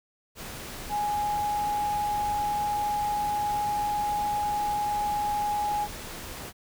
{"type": "tone in noise", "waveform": "sine", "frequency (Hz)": 831, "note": "G#5", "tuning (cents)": 1, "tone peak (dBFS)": -25, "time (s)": [0.89, 5.88], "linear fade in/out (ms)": 50, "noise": "pink", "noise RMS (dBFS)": -39, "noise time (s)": [0.35, 6.53], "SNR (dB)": 11, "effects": []}